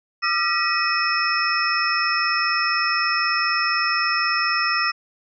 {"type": "tone cluster", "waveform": "sine", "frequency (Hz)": [1200, 1364, 1925, 2527, 5290], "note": ["D6", "F6", "B6", "D#7", "E8"], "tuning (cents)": [37, -41, -45, 26, 5], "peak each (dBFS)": -25, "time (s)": [0.22, 4.92], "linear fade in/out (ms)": 20, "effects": []}